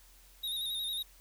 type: tone with vibrato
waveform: square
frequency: 3729 Hz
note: A#7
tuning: in tune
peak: -34 dBFS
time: 0.43-1.03 s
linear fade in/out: 10 ms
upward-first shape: square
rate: 11 Hz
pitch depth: 38 cents each way
effects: added 44 Hz sine -59 dBFS peak until 1.2 s + white hiss -61 dBFS RMS until 1.2 s